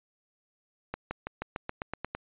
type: accelerating click train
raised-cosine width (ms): 0.5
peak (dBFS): -18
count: 10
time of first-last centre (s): 0.94-2.15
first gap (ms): 170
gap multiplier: 0.94
effects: resampled to 8000 Hz